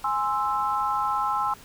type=chord; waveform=sine; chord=Ab augmented; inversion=none; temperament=equal; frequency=830.6 / 1046.5 / 1318.5 Hz; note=Ab5 / C6 / E6; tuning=0 / 0 / 0 cents; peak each=-27 dBFS; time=0.04-1.54 s; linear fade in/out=5 ms; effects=pink hiss -48 dBFS RMS until 1.64 s